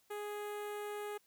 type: tone with notch filter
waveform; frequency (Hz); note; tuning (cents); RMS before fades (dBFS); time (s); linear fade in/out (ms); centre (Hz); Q
sawtooth; 415.3; G#4; 0; -42; 0.1-1.18; 10; 5000; 0.83
effects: white hiss -72 dBFS RMS until 1.26 s